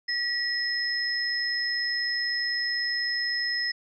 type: tone pair together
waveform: sine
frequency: 1925 / 5146 Hz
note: B6 / E8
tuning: -45 / -43 cents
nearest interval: octave + perfect fourth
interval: 1702 cents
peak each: -28 dBFS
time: 0.08-3.72 s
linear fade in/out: 10 ms
effects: none